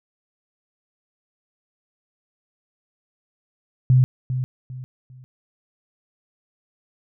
sine tone with echo, 128 Hz, C3, 38 cents flat, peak -11 dBFS, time 3.9-4.04 s, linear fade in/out 0 ms, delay 400 ms, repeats 3, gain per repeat -10 dB, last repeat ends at 5.24 s, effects none

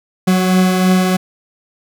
40% pulse beating tone pair, 184.6 / 187.7 Hz, F#3 / F#3, -4 / +25 cents, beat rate 3.1 Hz, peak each -10 / -19 dBFS, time 0.27-1.17 s, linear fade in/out 10 ms, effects none

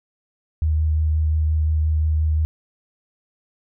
sine tone with vibrato, 77.78 Hz, D#2, in tune, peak -16 dBFS, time 0.62-2.45 s, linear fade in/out 0 ms, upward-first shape triangle, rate 5.7 Hz, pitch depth 16 cents each way, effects none

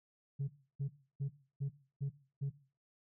sine tone bursts, 139.2 Hz, C#3, 8 cents sharp, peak -31 dBFS, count 6, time 0.39-2.504 s, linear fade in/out 20 ms, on 94 ms, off 310 ms, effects noise-tail reverb RT60 0.4 s tail -17 dB re dry + tanh soft clip ceiling -32 dBFS

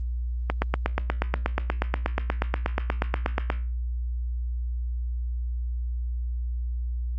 click train, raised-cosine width 0.5 ms, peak -8 dBFS, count 26, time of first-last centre 0.5-3.501 s, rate 8.33 Hz, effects added 60 Hz sine -26 dBFS peak until 7.18 s + Opus 24 kbps

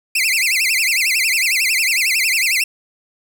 sawtooth tone with vibrato, 2349 Hz, D7, in tune, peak -11 dBFS, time 0.15-2.64 s, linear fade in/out 5 ms, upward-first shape sine, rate 11 Hz, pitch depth 260 cents each way, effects none

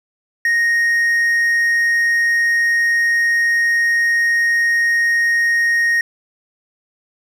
triangle tone, 1864.7 Hz, A#6, in tune, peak -11 dBFS, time 0.45-6.01 s, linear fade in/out 2 ms, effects none

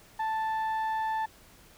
sine tone pair together, 880 / 1760 Hz, A5 / A6, 0 / 0 cents, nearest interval octave, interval 1200 cents, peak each -26 / -35 dBFS, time 0.19-1.26 s, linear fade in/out 10 ms, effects tanh soft clip ceiling -25 dBFS + pink hiss -56 dBFS RMS until 1.77 s

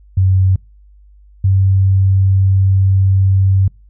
sine tone pair in turn, 94.3 / 96.11 Hz, F#2 / G2, +33 / -34 cents, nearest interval unison, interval 33 cents, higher second, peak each -8 dBFS, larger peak neither, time 0.17-0.56 / 1.44-3.68 s, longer second, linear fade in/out 5 ms, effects noise-tail reverb RT60 0.3 s tail -26 dB re dry + added 50 Hz sine -41 dBFS peak until 3.89 s

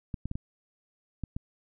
clicks, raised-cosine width 5 ms, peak -21 dBFS, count 6, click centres 0.142 / 0.256 / 0.314 / 0.355 / 1.237 / 1.365 s, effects none

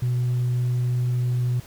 sine tone, 123.47 Hz, B2, in tune, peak -18 dBFS, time 0.02-1.6 s, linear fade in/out 5 ms, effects tanh soft clip ceiling -18 dBFS + pink hiss -47 dBFS RMS until 1.66 s

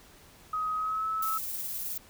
sine tone with pitch glide, 1261 to 1301 Hz, D#6 to E6, +23 to -23 cents, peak -28 dBFS, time 0.53-1.38 s, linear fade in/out 5 ms, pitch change +54 cents, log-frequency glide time 0.76-1.07 s
violet noise with tremolo, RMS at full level -34 dBFS, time 1.22-1.98 s, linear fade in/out 5 ms, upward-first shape triangle, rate 19 Hz, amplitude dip 30%
effects pink hiss -55 dBFS RMS until 2.09 s

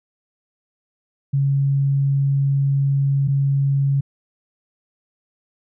sine tone pair in turn, 138.59 / 138.59 Hz, C#3 / C#3, 0 / 0 cents, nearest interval unison, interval 0 cents, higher neither, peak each -15 dBFS, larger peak neither, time 1.33-3.28 / 3.28-4.01 s, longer first, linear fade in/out 10 ms, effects none

